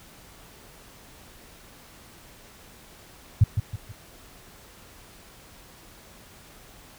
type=tone with echo; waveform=sine; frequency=104.6 Hz; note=G#2; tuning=13 cents sharp; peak=-11 dBFS; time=3.41-3.44 s; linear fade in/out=5 ms; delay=160 ms; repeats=3; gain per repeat=-8 dB; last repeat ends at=3.92 s; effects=pink hiss -50 dBFS RMS until 6.98 s